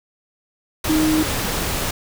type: tone in noise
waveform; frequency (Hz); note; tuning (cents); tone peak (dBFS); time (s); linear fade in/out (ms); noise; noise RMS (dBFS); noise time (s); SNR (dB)
sine; 311.1; D#4; 0; -15; 0.89-1.23; 5; pink; -23; 0.84-1.91; +5
effects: none